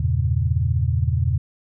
sine chord, E diminished seventh, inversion none, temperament equal with one note detuned, 82.41 / 98 / 117.35 / 138.59 Hz, E2 / G2 / Bb2 / Db3, 0 / 0 / +12 / 0 cents, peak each -21 / -25 / -22 / -25 dBFS, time 0-1.38 s, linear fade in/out 5 ms, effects none

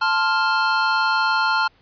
square chord, F major, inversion first, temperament equal, 880 / 1046.5 / 1396.9 Hz, A5 / C6 / F6, 0 / 0 / 0 cents, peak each -23 / -25 / -20 dBFS, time 0.01-1.68 s, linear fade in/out 10 ms, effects pink hiss -58 dBFS RMS until 1.81 s + resampled to 11025 Hz

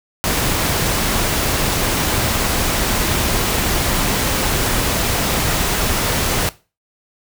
pink noise, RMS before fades -18 dBFS, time 0.24-6.49 s, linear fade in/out 0 ms, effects noise-tail reverb RT60 0.3 s tail -18 dB re dry

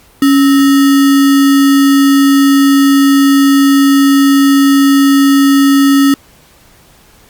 sine tone with sample-and-hold, 277.2 Hz, C#4, in tune, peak -4 dBFS, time 0.22-6.14 s, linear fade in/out 2 ms, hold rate 1575 Hz, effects pink hiss -44 dBFS RMS until 7.29 s + Opus 48 kbps

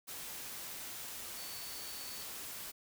sine tone in noise, 4477 Hz, C#8, 16 cents sharp, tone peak -50 dBFS, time 1.36-2.24 s, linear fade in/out 20 ms, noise white, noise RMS -45 dBFS, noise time 0.07-2.72 s, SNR -8 dB, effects none

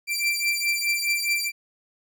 sawtooth beating tone pair, 2349 / 2353.8 Hz, D7 / D7, 0 / +3 cents, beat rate 4.8 Hz, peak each -22 dBFS, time 0.07-1.52 s, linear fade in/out 50 ms, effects none

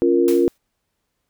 sine chord, Bb minor, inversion first, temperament equal, 277.2 / 349.2 / 466.2 Hz, Db4 / F4 / Bb4, 0 / 0 / 0 cents, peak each -20 / -15 / -19 dBFS, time 0.02-0.48 s, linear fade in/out 0 ms
white noise with exponential decay, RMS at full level -29 dBFS, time 0.28-0.58 s, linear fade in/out 0 ms, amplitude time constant 65 ms
effects pink hiss -74 dBFS RMS until 1.29 s

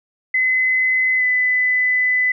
sine tone with pitch glide, 2032 to 2004 Hz, B6 to B6, +49 to +25 cents, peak -14 dBFS, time 0.34-2.32 s, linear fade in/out 5 ms, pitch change -24 cents, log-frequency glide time 1.17-1.23 s, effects none

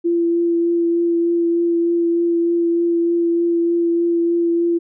sine tone with vibrato, 340 Hz, F4, 46 cents flat, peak -14 dBFS, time 0.04-4.79 s, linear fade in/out 20 ms, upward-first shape triangle, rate 3.3 Hz, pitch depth 14 cents each way, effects none

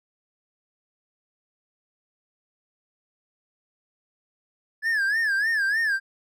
triangle tone with vibrato, 1700 Hz, G#6, 40 cents sharp, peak -19 dBFS, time 4.82-6 s, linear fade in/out 50 ms, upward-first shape sine, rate 3.3 Hz, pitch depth 140 cents each way, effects none

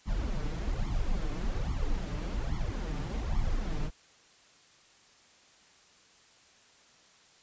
brown noise with flanger, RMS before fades -31 dBFS, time 0.05-3.91 s, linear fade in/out 50 ms, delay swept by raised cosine 0.91 to 6.81 ms, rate 1.2 Hz, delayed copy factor +0.95, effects white hiss -60 dBFS RMS until 7.42 s + resampled to 16000 Hz

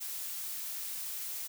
blue noise, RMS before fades -39 dBFS, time 0-1.48 s, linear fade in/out 20 ms, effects none

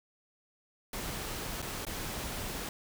pink noise with dropouts, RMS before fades -38 dBFS, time 0.93-2.69 s, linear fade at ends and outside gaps 2 ms, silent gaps 1.619-1.625 / 1.851-1.867 s, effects none

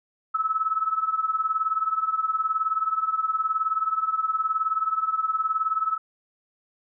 sine tone with tremolo, 1300 Hz, E6, 24 cents flat, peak -18 dBFS, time 0.34-5.98 s, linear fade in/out 10 ms, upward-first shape triangle, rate 19 Hz, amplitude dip 90%, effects none

